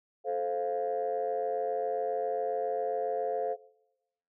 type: chord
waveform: sine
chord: F major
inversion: first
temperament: just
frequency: 436.5 / 523.8 / 698.5 Hz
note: A4 / C5 / F5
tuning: -14 / +2 / 0 cents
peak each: -32 dBFS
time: 0.24-3.57 s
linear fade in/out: 50 ms
effects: noise-tail reverb RT60 1.0 s tail -23 dB re dry + tanh soft clip ceiling -22 dBFS